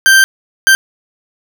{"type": "tone bursts at uneven times", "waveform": "40% pulse", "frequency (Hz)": 1568, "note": "G6", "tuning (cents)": 0, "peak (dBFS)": -3, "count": 2, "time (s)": [[0.06, 0.24], [0.67, 0.75]], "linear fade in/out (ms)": 0, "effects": []}